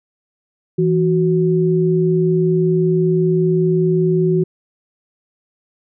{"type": "tone pair together", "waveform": "sine", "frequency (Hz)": [164.82, 370], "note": ["E3", "F#4"], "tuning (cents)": [0, 0], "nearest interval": "octave + major second", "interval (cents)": 1400, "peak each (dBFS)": -15, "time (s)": [0.78, 4.44], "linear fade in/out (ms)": 10, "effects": []}